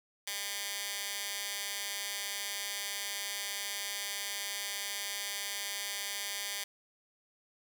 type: tone with high-pass filter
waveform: 15% pulse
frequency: 201.6 Hz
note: G3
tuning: 49 cents sharp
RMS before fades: -38 dBFS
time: 0.27-6.64 s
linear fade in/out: 5 ms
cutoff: 2600 Hz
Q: 0.66
effects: none